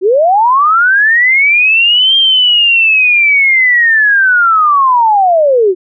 sine linear two-way sweep, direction up then down, 349.2 to 3200 to 349.2 Hz, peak -5 dBFS, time 0.01-5.75 s, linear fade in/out 50 ms, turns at 2.16 s, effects none

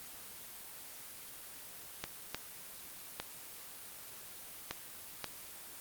clicks, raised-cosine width 0.2 ms, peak -18 dBFS, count 5, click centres 2.04 / 2.346 / 3.2 / 4.71 / 5.243 s, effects white hiss -49 dBFS RMS until 5.8 s + Opus 24 kbps

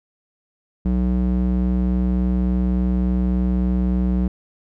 square tone with band-pass filter, 61.74 Hz, B1, in tune, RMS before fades -19 dBFS, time 0.85-4.28 s, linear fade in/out 5 ms, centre 160 Hz, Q 1.5, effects none

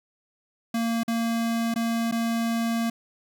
square tone with dropouts, 230 Hz, A#3, 23 cents flat, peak -24 dBFS, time 0.74-2.9 s, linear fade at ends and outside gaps 5 ms, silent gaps 1.034-1.079 / 1.741-1.759 / 2.114-2.122 s, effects none

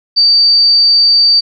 sine tone, 4622 Hz, D8, 28 cents flat, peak -5 dBFS, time 0.16-1.41 s, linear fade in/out 20 ms, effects none

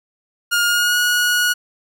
sawtooth tone with pitch glide, 1419 to 1453.8 Hz, F6 to F#6, +27 to -31 cents, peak -11 dBFS, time 0.51-1.54 s, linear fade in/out 20 ms, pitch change +42 cents, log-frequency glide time 0.66-0.97 s, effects none

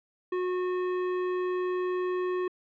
triangle tone with hard clipping, 364.1 Hz, F#4, 28 cents flat, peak -29 dBFS, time 0.32-2.48 s, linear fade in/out 5 ms, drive 17 dB, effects low-pass 3000 Hz 12 dB/octave

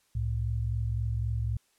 sine tone pair together, 66.17 / 110 Hz, C2 / A2, +20 / 0 cents, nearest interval major sixth, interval 880 cents, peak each -31 / -29 dBFS, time 0.15-1.57 s, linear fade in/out 5 ms, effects white hiss -69 dBFS RMS until 1.78 s + low-pass 11000 Hz 12 dB/octave

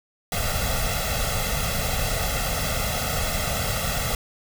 pink noise with comb filter, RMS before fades -25 dBFS, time 0.32-4.15 s, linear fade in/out 2 ms, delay 1.5 ms, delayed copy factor +1, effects none

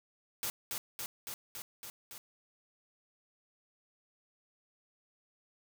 white noise with echo, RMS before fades -36 dBFS, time 0.43-0.5 s, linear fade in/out 0 ms, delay 280 ms, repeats 6, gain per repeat -2 dB, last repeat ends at 2.18 s, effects none

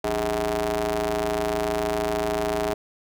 sawtooth ring-modulated tone, 113.9 Hz, A#2, 40 cents flat, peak -16 dBFS, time 0.04-2.74 s, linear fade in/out 5 ms, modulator 526 Hz, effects none

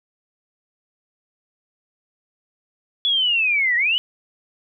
sine linear two-way sweep, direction down then up, 3428 to 1864.7 to 3049 Hz, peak -16 dBFS, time 3.05-3.98 s, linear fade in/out 0 ms, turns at 3.76 s, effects none

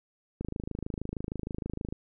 click train, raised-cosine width 3 ms, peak -21 dBFS, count 41, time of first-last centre 0.41-1.925 s, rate 26.4 Hz, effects none

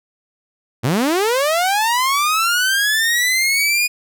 sawtooth linear sweep, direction up, 103.83 to 2466 Hz, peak -11 dBFS, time 0.83-3.88 s, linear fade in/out 20 ms, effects none

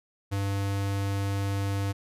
square tone, 99.1 Hz, G2, 19 cents sharp, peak -27 dBFS, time 0.31-1.93 s, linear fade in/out 20 ms, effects resampled to 32000 Hz

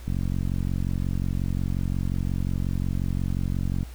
click train, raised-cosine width 5 ms, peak -15 dBFS, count 172, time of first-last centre 0.08-3.83 s, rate 45.6 Hz, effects added 60 Hz sine -37 dBFS peak until 3.94 s + pink hiss -50 dBFS RMS until 3.94 s

